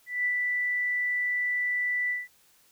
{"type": "tone with ADSR envelope", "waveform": "sine", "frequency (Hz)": 1975.5, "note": "B6", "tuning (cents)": 0, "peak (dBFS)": -23, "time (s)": [0.06, 2.28], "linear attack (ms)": 190, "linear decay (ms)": 75, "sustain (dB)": -2, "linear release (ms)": 180, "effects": ["white hiss -62 dBFS RMS until 2.71 s"]}